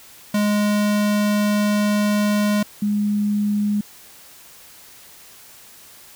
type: tone pair in turn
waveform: square / sine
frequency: 207.7 / 206.9 Hz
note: G#3 / G#3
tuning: 0 / -6 cents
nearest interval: unison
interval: 6 cents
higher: first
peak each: -17 dBFS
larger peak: neither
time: 0.34-2.63 / 2.82-3.81 s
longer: first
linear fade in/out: 5 ms
effects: white hiss -45 dBFS RMS until 6.15 s